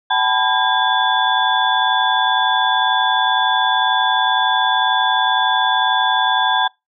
sine tone cluster, 762 / 873 / 995 / 1616 / 3454 Hz, G5 / A5 / B5 / G#6 / A7, -49 / -14 / +13 / -48 / -33 cents, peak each -20 dBFS, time 0.1-6.68 s, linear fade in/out 10 ms, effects noise-tail reverb RT60 0.2 s tail -25 dB re dry

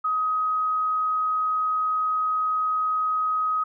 sine tone, 1261 Hz, D#6, 23 cents sharp, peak -21 dBFS, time 0.04-3.64 s, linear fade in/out 10 ms, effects none

